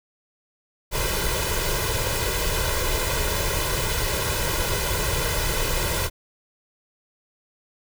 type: noise with comb filter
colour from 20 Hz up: pink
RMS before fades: -24 dBFS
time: 0.91-6.1 s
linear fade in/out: 50 ms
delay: 2 ms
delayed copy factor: +0.75
effects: none